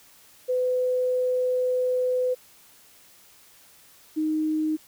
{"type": "tone pair in turn", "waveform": "sine", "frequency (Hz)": [504, 310.8], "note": ["B4", "D#4"], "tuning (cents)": [35, -2], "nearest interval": "minor sixth", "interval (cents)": 837, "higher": "first", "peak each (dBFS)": [-21, -22], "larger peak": "first", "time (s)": [[0.48, 2.35], [4.16, 4.77]], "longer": "first", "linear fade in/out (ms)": 20, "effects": ["white hiss -54 dBFS RMS until 4.87 s"]}